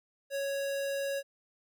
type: tone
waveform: square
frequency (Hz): 554.4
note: C#5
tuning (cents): 0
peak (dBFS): -32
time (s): 0.3-1.23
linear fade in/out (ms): 50
effects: none